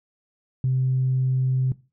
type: tone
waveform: sine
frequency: 129.9 Hz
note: C3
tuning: 12 cents flat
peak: -18 dBFS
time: 0.64-1.72 s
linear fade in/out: 2 ms
effects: noise-tail reverb RT60 0.3 s tail -19 dB re dry + tanh soft clip ceiling -14 dBFS